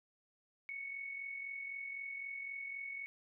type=tone with amplitude modulation; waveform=sine; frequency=2217 Hz; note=C#7; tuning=in tune; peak=-39 dBFS; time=0.69-3.06 s; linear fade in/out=0 ms; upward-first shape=sine; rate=43.9 Hz; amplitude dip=50%; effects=none